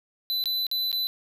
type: tone with dropouts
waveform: square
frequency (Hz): 4004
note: B7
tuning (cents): +23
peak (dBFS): -25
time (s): 0.3-1.07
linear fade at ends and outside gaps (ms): 0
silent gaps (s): 0.439-0.457 / 0.667-0.714 / 0.916-0.928
effects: none